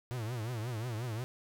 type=tone with vibrato; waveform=45% pulse; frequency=116.3 Hz; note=A#2; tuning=4 cents flat; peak=-35 dBFS; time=0.11-1.24 s; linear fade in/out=0 ms; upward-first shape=triangle; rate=5.6 Hz; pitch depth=190 cents each way; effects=none